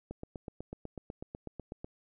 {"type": "click train", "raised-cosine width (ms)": 2, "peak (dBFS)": -27, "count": 15, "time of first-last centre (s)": [0.11, 1.845], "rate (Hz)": 8.07, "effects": []}